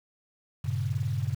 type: chord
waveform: sine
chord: G diminished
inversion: none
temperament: equal with one note detuned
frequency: 98 / 116.54 / 138.19 Hz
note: G2 / Bb2 / Db3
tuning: 0 / 0 / -5 cents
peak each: -31 dBFS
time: 0.64-1.35 s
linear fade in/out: 10 ms
effects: 8-bit